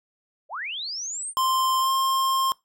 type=linear sweep; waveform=sine; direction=up; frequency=510 to 9140 Hz; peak=-29 dBFS; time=0.49-1.34 s; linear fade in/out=50 ms
type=tone with pitch glide; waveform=square; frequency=1046.5 to 1062.3 Hz; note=C6 to C6; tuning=0 to +26 cents; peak=-21 dBFS; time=1.37-2.52 s; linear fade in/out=0 ms; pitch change=+26 cents; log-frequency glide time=1.8-1.9 s
effects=noise-tail reverb RT60 0.2 s tail -23 dB re dry